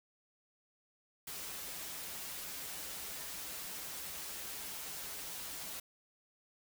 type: noise with comb filter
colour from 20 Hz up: white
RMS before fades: -44 dBFS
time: 1.27-5.8 s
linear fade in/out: 5 ms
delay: 8.5 ms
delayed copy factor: -0.6
effects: none